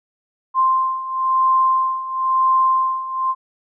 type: beating tone pair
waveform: sine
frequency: 1046.5 / 1047.49 Hz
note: C6 / C6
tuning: 0 / +2 cents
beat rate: 0.99 Hz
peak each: -20 / -16 dBFS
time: 0.54-3.35 s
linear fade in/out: 50 ms
effects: none